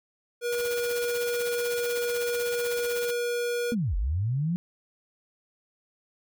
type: tone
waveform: square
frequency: 480 Hz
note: B4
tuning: 49 cents flat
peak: -27 dBFS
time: 0.41-3.75 s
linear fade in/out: 50 ms
type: noise with tremolo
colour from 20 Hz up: white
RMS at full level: -36 dBFS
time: 0.52-3.11 s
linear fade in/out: 5 ms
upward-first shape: sine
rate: 16 Hz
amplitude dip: 75%
type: linear two-way sweep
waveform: sine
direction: down then up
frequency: 243.5 to 41.2 to 180.9 Hz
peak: -24 dBFS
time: 3.72-4.56 s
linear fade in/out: 0 ms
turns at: 3.96 s
effects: none